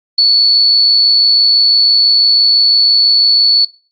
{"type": "tone with amplitude modulation", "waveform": "sine", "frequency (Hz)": 4435, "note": "C#8", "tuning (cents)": 0, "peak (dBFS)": -4, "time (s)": [0.18, 3.65], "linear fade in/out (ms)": 5, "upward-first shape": "sine", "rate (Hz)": 106, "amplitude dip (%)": 30, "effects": ["noise-tail reverb RT60 0.4 s tail -24 dB re dry", "Opus 24 kbps"]}